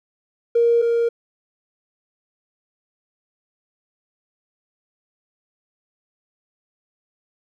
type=tone pair in turn; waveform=triangle; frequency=468.8 / 467.1 Hz; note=A#4 / A#4; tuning=+10 / +3 cents; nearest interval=unison; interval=7 cents; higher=first; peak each=-9 / -13 dBFS; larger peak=first; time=0.55-0.82 / 0.82-1.09 s; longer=neither; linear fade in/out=10 ms; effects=tanh soft clip ceiling -11 dBFS